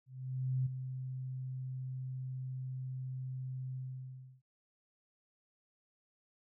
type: tone with ADSR envelope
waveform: sine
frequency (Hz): 129.6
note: C3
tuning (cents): -16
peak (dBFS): -29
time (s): 0.06-4.42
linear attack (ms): 600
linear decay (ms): 11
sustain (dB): -9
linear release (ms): 660
effects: none